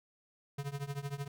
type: tone with tremolo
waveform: square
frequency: 141.1 Hz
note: C#3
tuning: 31 cents sharp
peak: -34 dBFS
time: 0.58-1.28 s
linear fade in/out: 5 ms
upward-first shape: triangle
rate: 13 Hz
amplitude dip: 95%
effects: none